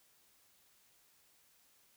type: silence
effects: white hiss -69 dBFS RMS until 1.96 s